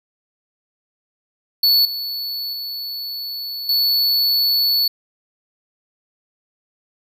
square tone with level steps, 4435 Hz, C#8, in tune, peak -12 / -24 / -26 / -15 dBFS, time 1.63-4.88 s, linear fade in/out 5 ms, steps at 1.85 / 2.53 / 3.69 s, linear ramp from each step 2 ms, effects none

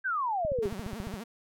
sine exponential sweep, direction down, 1621 to 378.2 Hz, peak -27 dBFS, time 0.04-0.69 s, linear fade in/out 20 ms
click train, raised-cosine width 5 ms, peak -25 dBFS, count 11, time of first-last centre 0.45-1.14 s, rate 14.5 Hz
sawtooth tone with vibrato, 208.2 Hz, G#3, 5 cents sharp, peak -34 dBFS, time 0.62-1.24 s, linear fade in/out 10 ms, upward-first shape sine, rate 12 Hz, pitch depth 210 cents each way
effects none

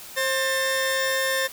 sawtooth tone pair together, 531 / 1799.5 Hz, C5 / A6, +25 / +38 cents, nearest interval octave + major sixth, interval 2113 cents, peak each -21 dBFS, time 0.16-1.48 s, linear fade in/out 20 ms, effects white hiss -41 dBFS RMS until 1.52 s

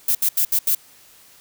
violet noise bursts at uneven times, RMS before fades -18 dBFS, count 5, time 0.08-0.15 / 0.22-0.29 / 0.37-0.45 / 0.52-0.59 / 0.67-0.75 s, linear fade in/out 5 ms, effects white hiss -50 dBFS RMS until 1.4 s

